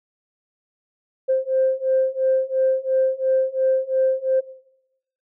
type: beating tone pair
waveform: sine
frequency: 523.3 / 526.2 Hz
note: C5 / C5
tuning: 0 / +10 cents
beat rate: 2.9 Hz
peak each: -20 / -20 dBFS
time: 1.28-4.41 s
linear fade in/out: 20 ms
effects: noise-tail reverb RT60 0.9 s tail -19 dB re dry + tanh soft clip ceiling -10 dBFS